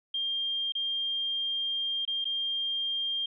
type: tone with dropouts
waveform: sine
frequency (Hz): 3200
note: G7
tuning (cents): +35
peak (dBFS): -28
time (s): 0.14-3.26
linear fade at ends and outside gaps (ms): 5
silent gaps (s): 0.722-0.751 / 2.052-2.076 / 2.244-2.253
effects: none